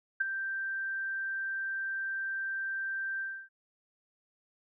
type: tone with ADSR envelope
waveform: sine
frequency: 1570 Hz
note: G6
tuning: 2 cents sharp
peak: -23 dBFS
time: 0.2-3.49 s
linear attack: 10 ms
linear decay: 17 ms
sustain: -9 dB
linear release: 290 ms
effects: none